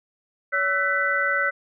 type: tone cluster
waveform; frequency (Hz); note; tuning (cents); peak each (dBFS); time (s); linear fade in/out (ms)
sine; 565 / 1327 / 1508 / 1985; C#5 / E6 / F#6 / B6; +33 / +11 / +32 / +8; -29 / -27 / -23 / -25; 0.52-1.51; 20
effects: none